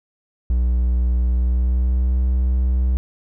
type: tone with pitch glide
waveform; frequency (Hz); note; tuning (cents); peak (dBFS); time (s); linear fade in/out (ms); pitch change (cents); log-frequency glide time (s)
triangle; 61 to 63.08; B1 to B1; -21 to +37; -13; 0.5-2.97; 0; +58; 1.29-2.18
effects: none